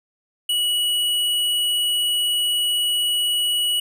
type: tone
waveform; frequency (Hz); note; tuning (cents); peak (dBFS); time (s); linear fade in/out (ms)
square; 2929; F#7; -18; -19; 0.49-3.8; 5
effects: none